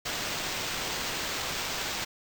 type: noise with sample-and-hold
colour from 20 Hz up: violet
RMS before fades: -33 dBFS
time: 0.05-2.05 s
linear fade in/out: 10 ms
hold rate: 11025 Hz
effects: none